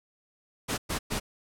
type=noise bursts; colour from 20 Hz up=pink; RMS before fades=-30 dBFS; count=3; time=0.68-1.2 s; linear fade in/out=20 ms; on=100 ms; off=110 ms; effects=low-pass 12000 Hz 12 dB/octave